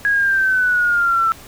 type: exponential sweep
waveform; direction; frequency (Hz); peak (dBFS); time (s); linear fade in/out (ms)
sine; down; 1661.2 to 1325; -13; 0.05-1.32; 0
effects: pink hiss -40 dBFS RMS until 1.47 s